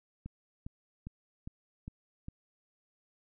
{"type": "click train", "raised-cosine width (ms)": 5, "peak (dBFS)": -29, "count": 6, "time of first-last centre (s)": [0.26, 2.284], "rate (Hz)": 2.47, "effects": []}